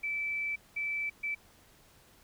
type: tone bursts at uneven times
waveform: sine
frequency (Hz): 2318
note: D7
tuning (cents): -23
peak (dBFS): -31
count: 3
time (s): 0.03-0.56 / 0.76-1.1 / 1.23-1.35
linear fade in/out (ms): 10
effects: pink hiss -61 dBFS RMS until 2.23 s